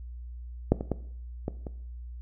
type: clicks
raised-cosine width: 2 ms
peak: -6 / -18 / -13 / -16 / -23 dBFS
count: 5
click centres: 0.72 / 0.809 / 0.917 / 1.481 / 1.668 s
effects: noise-tail reverb RT60 0.6 s tail -17 dB re dry + added 60 Hz sine -38 dBFS peak until 2.21 s